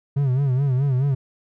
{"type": "tone with vibrato", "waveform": "triangle", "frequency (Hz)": 133.9, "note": "C3", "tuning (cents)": 40, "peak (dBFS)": -15, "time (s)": [0.16, 1.15], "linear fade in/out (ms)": 10, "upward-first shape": "sine", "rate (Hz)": 4.7, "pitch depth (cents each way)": 120, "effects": []}